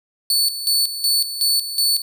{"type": "tone with tremolo", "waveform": "sawtooth", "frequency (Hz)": 4464, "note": "C#8", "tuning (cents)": 11, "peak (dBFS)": -12, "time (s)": [0.3, 2.02], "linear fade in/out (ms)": 2, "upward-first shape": "square", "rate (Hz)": 2.7, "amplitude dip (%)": 70, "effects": []}